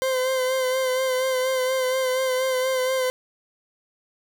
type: tone with vibrato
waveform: 40% pulse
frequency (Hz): 517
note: C5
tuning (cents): -21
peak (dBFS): -20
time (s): 0.02-3.1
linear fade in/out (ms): 0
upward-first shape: sine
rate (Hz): 4.2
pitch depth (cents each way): 30
effects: none